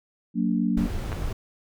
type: chord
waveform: sine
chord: Gb augmented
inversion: none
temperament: just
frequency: 185 / 231.2 / 289.1 Hz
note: Gb3 / Bb3 / D4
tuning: 0 / -14 / -27 cents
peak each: -25 / -24 / -28 dBFS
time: 0.34-0.89 s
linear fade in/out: 50 ms
type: noise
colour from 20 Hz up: brown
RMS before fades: -29 dBFS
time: 0.77-1.33 s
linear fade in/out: 5 ms
type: clicks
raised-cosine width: 0.5 ms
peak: -19 dBFS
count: 2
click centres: 1.119 / 1.128 s
effects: none